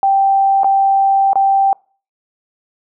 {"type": "tone with dropouts", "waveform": "sine", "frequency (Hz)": 783, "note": "G5", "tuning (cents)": -2, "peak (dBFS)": -9, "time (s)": [0.03, 1.73], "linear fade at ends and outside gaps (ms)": 1, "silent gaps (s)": [[0.634, 0.644], [1.332, 1.356]], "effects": ["noise-tail reverb RT60 0.4 s tail -26 dB re dry"]}